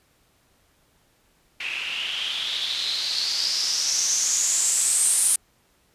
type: noise with low-pass filter sweep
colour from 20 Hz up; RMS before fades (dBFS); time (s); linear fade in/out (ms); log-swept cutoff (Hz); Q
blue; -24; 1.6-5.36; 5; 2500 to 9600; 6.5
effects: pink hiss -63 dBFS RMS until 5.94 s + resampled to 32000 Hz